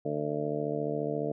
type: harmonic tone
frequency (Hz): 74.4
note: D2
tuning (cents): +23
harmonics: 2 / 3 / 4 / 5 / 6 / 7 / 8 / 9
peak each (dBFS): -37 / -41 / -36 / -45 / -33 / -42 / -37 / -38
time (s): 0.05-1.32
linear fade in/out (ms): 5
effects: none